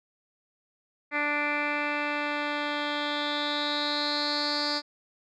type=tone with low-pass filter sweep; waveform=10% pulse; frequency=293.7 Hz; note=D4; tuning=in tune; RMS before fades=-29 dBFS; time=1.11-4.82 s; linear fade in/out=50 ms; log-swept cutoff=2200 to 4800 Hz; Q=7.1; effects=none